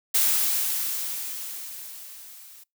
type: noise with level ramp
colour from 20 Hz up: blue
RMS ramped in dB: -20 to -48 dBFS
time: 0.14-2.64 s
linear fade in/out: 10 ms
effects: noise-tail reverb RT60 0.2 s tail -26 dB re dry